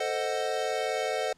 square chord, A diminished seventh, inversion none, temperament equal with one note detuned, 443.8 / 523.3 / 622.3 / 740 Hz, A4 / C5 / Eb5 / Gb5, +15 / 0 / 0 / 0 cents, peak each -34 dBFS, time 0-1.33 s, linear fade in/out 5 ms, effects pink hiss -64 dBFS RMS until 1.37 s + low-pass 8000 Hz 12 dB/octave

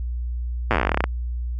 slowing click train, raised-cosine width 0.5 ms, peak -4 dBFS, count 19, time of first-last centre 0.71-1.04 s, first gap 8 ms, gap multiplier 1.09, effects added 60 Hz sine -24 dBFS peak until 1.59 s

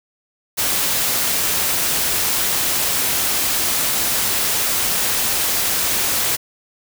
white noise, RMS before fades -19 dBFS, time 0.57-6.37 s, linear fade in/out 20 ms, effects none

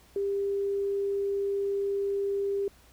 sine tone, 398.2 Hz, G4, 27 cents sharp, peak -26 dBFS, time 0.16-2.68 s, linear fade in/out 2 ms, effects added 60 Hz sine -59 dBFS peak until 2.92 s + pink hiss -59 dBFS RMS until 2.92 s

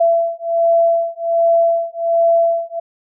sine beating tone pair, 671 / 672.3 Hz, E5 / E5, +31 / +34 cents, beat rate 1.3 Hz, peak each -15 dBFS, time 0-2.8 s, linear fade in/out 10 ms, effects none

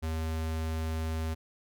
square tone, 80.1 Hz, E2, 49 cents flat, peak -31 dBFS, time 0.02-1.35 s, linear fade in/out 20 ms, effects none

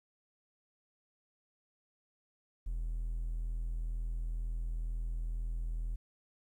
triangle tone, 41.05 Hz, E1, 6 cents flat, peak -31 dBFS, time 2.66-5.96 s, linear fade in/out 10 ms, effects tanh soft clip ceiling -27 dBFS + 12-bit

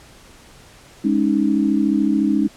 sine chord, Ab suspended fourth, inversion none, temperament equal, 207.7 / 277.2 / 311.1 Hz, Ab3 / Db4 / Eb4, 0 / 0 / 0 cents, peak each -19 dBFS, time 1.04-2.48 s, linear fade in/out 10 ms, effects pink hiss -46 dBFS RMS until 2.56 s + low-pass 10000 Hz 12 dB/octave

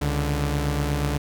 sawtooth tone pair together, 68.9 / 145.99 Hz, C#2 / D3, -10 / -10 cents, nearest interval octave + minor second, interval 1300 cents, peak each -21 dBFS, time 0.01-1.18 s, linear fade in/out 10 ms, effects none

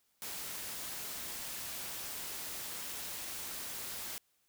white noise, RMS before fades -42 dBFS, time 0.22-4.18 s, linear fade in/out 0 ms, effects white hiss -75 dBFS RMS until 4.48 s

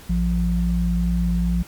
sine tone pair together, 57.4 / 174.61 Hz, A#1 / F3, -26 / 0 cents, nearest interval octave + perfect fifth, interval 1926 cents, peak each -20 dBFS, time 0.09-1.63 s, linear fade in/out 10 ms, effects pink hiss -44 dBFS RMS until 1.67 s + MP3 96 kbps

